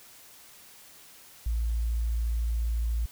sine tone, 57 Hz, A#1, 38 cents flat, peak -25 dBFS, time 1.46-3.06 s, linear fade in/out 5 ms, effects white hiss -52 dBFS RMS until 3.11 s

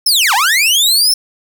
sawtooth linear two-way sweep, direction down then up, 5420 to 752 to 5420 Hz, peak -6 dBFS, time 0.06-1.14 s, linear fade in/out 5 ms, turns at 0.34 s, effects none

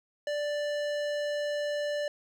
sine tone with hard clipping, 587.3 Hz, D5, in tune, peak -31 dBFS, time 0.27-2.08 s, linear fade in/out 2 ms, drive 16 dB, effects none

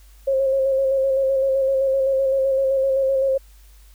sine tone with vibrato, 537 Hz, C5, 45 cents sharp, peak -16 dBFS, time 0.27-3.38 s, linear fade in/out 10 ms, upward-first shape square, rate 7.8 Hz, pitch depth 23 cents each way, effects added 50 Hz sine -45 dBFS peak until 3.94 s + white hiss -56 dBFS RMS until 3.94 s

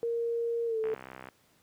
sine tone with pitch glide, 466.2 to 440 Hz, A#4 to A4, 0 to 0 cents, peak -28 dBFS, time 0.03-0.94 s, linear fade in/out 0 ms, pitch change -100 cents, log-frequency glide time 0.66-0.79 s
click train, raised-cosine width 0.5 ms, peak -28 dBFS, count 30, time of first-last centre 0.84-1.287 s, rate 64.9 Hz
effects pink hiss -66 dBFS RMS until 1.62 s + high-pass 100 Hz 12 dB/octave

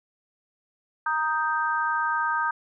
sine chord, Eb major, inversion second, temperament equal, 932.3 / 1244.5 / 1568 Hz, Bb5 / Eb6 / G6, 0 / 0 / 0 cents, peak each -27 dBFS, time 1.06-2.51 s, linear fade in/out 5 ms, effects none

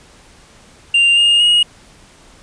triangle tone with pitch steps, 2787 / 2832 / 2879 Hz, F7 / F7 / F#7, -4 / +23 / -48 cents, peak -7 dBFS, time 0.94-1.63 s, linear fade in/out 5 ms, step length 230 ms, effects pink hiss -45 dBFS RMS until 2.42 s + resampled to 22050 Hz

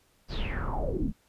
brown noise with low-pass filter sweep, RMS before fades -30 dBFS, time 0.28-1.13 s, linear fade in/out 50 ms, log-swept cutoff 5100 to 200 Hz, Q 8.3, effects pink hiss -66 dBFS RMS until 1.28 s + resampled to 32000 Hz

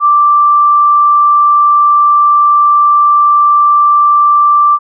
sine tone, 1174.7 Hz, D6, in tune, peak -4 dBFS, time 0-4.79 s, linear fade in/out 50 ms, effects none

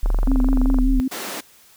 sine tone, 36.27 Hz, D1, 21 cents flat, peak -15 dBFS, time 0.03-1 s, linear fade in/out 0 ms
click train, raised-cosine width 1 ms, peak -15 dBFS, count 18, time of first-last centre 0.06-0.786 s, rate 23.4 Hz
sine tone with vibrato, 261.6 Hz, C4, in tune, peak -18 dBFS, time 0.27-1.08 s, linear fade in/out 5 ms, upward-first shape sine, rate 5.1 Hz, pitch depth 40 cents each way
pink high-pass noise, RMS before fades -30 dBFS, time 1.11-1.41 s, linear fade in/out 10 ms, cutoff 240 Hz, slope 24 dB/octave
effects white hiss -51 dBFS RMS until 1.76 s

